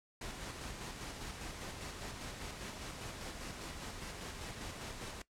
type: noise with tremolo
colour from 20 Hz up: pink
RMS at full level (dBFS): -44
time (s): 0.21-5.22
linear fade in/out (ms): 5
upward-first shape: square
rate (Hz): 5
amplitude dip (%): 30
effects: noise-tail reverb RT60 0.1 s tail -18 dB re dry + low-pass 9000 Hz 12 dB/octave